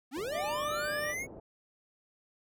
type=linear sweep; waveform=square; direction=up; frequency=233.1 to 2230 Hz; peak=-35 dBFS; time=0.11-1.27 s; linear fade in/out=50 ms
type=low-pass noise; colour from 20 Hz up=white; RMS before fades=-47 dBFS; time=0.16-1.4 s; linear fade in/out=5 ms; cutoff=630 Hz; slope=24 dB/octave
type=harmonic tone; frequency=595 Hz; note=D5; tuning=22 cents sharp; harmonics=1 / 2 / 3 / 4 / 5 / 6; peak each=-35 / -41 / -45 / -47 / -49 / -51 dBFS; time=0.31-1.15 s; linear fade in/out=50 ms
effects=none